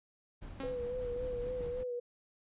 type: noise with tremolo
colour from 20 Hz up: brown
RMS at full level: -44 dBFS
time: 0.41-1.84 s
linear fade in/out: 20 ms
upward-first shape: sine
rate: 5.1 Hz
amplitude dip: 30%
type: tone with exponential decay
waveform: sawtooth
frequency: 270.5 Hz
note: C#4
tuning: 42 cents flat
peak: -34 dBFS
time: 0.6-0.91 s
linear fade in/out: 2 ms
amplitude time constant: 66 ms
type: tone with vibrato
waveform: sine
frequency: 493.9 Hz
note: B4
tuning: in tune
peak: -35 dBFS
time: 0.63-2 s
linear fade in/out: 10 ms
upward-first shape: sine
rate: 3.6 Hz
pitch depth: 40 cents each way
type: clicks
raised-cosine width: 2 ms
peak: -36 dBFS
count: 7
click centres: 0.637 / 1.163 / 1.246 / 1.332 / 1.468 / 1.608 / 1.665 s
effects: resampled to 8000 Hz